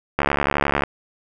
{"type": "click train", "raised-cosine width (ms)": 0.5, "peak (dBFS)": -3, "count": 47, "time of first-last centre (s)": [0.19, 0.836], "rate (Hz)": 71.2, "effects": []}